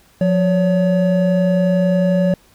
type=tone pair together; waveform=triangle; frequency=178.28 / 566 Hz; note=F3 / C#5; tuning=+36 / +36 cents; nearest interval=octave + minor sixth; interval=2000 cents; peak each=-12 / -15 dBFS; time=0.21-2.34 s; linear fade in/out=2 ms; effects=pink hiss -52 dBFS RMS until 2.54 s